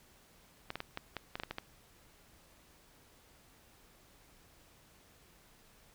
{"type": "clicks", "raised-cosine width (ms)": 0.3, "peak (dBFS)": -22, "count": 10, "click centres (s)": [0.704, 0.756, 0.804, 0.974, 1.167, 1.355, 1.399, 1.435, 1.51, 1.584], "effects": ["pink hiss -63 dBFS RMS until 5.94 s"]}